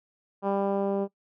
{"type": "tone with low-pass filter sweep", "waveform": "10% pulse", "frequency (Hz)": 198, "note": "G3", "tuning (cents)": 18, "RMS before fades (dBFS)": -27, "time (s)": [0.42, 1.08], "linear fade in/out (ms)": 50, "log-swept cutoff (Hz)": [870, 480], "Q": 1.2, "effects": ["noise-tail reverb RT60 0.1 s tail -20 dB re dry"]}